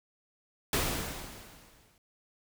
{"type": "noise with exponential decay", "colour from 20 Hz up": "pink", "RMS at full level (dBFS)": -27, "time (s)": [0.73, 1.98], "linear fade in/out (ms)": 2, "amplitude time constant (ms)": 270, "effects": []}